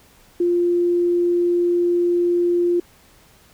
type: tone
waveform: sine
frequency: 349.2 Hz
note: F4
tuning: in tune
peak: -15 dBFS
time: 0.4-2.8 s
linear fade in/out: 5 ms
effects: pink hiss -52 dBFS RMS until 3.53 s